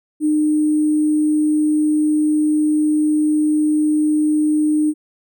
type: tone with sample-and-hold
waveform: sine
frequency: 304 Hz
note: D#4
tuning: 40 cents flat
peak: -13 dBFS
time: 0.2-4.94 s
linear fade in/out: 50 ms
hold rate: 8820 Hz
effects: none